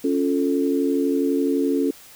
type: chord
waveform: sine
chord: Db augmented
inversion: none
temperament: equal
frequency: 277.2 / 349.2 / 440 Hz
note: Db4 / F4 / A4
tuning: 0 / 0 / 0 cents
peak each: -20 / -25 / -24 dBFS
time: 0.04-1.91 s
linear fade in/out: 5 ms
effects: white hiss -46 dBFS RMS until 2.15 s